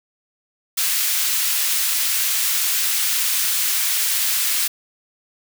white high-pass noise, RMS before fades -20 dBFS, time 0.77-4.68 s, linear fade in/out 10 ms, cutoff 1700 Hz, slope 12 dB/octave, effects none

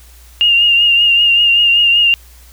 sine tone with vibrato, 2815 Hz, F7, 13 cents sharp, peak -7 dBFS, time 0.41-2.14 s, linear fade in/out 0 ms, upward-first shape triangle, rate 5.2 Hz, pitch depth 41 cents each way, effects added 60 Hz sine -39 dBFS peak until 2.52 s + white hiss -45 dBFS RMS until 2.52 s

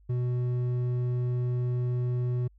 sine tone with hard clipping, 123.47 Hz, B2, in tune, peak -27 dBFS, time 0.09-2.48 s, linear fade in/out 10 ms, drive 6 dB, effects added 50 Hz sine -55 dBFS peak until 2.58 s

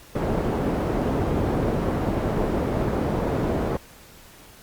white low-pass noise, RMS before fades -24 dBFS, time 0.15-3.77 s, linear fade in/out 5 ms, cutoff 460 Hz, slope 12 dB/octave, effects pink hiss -48 dBFS RMS until 4.62 s + Opus 48 kbps

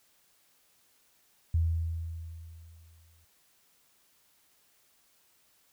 sine tone with exponential decay, 82.41 Hz, E2, in tune, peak -22 dBFS, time 1.54-3.25 s, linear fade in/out 5 ms, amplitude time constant 370 ms, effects white hiss -67 dBFS RMS until 5.72 s

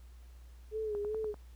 sine tone with vibrato, 424 Hz, G#4, 36 cents sharp, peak -33 dBFS, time 0.71-1.35 s, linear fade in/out 50 ms, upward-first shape sine, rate 2.6 Hz, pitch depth 62 cents each way
click train, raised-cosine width 1 ms, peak -33 dBFS, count 5, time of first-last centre 0.95-1.342 s, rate 10.2 Hz
effects added 60 Hz sine -50 dBFS peak until 1.55 s + pink hiss -67 dBFS RMS until 1.55 s

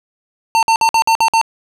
square tone bursts, 902 Hz, A5, 43 cents sharp, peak -10 dBFS, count 7, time 0.55-1.414 s, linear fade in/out 0 ms, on 78 ms, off 53 ms, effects low-pass 9000 Hz 12 dB/octave

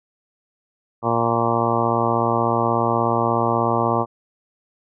harmonic tone with a mistuned harmonic, 116.54 Hz, A#2, in tune, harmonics 1 / 2 / 3 / 4 / 5 / 6 / 7 / 8 / 9 / 10, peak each -26 / -26 / -26 / -26 / -26 / -26 / -26 / -26 / -26 / -26 dBFS, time 1.02-4.06 s, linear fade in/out 50 ms, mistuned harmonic 10, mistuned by -20 cents, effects none

